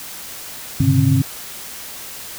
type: tone cluster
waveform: sine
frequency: 101.6 / 127.1 / 138.6 / 148.4 / 268.5 Hz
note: G#2 / C3 / C#3 / D3 / C4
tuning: -38 / -50 / 0 / +18 / +45 cents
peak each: -18 dBFS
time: 0.8-1.22 s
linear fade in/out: 5 ms
effects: white hiss -33 dBFS RMS until 2.38 s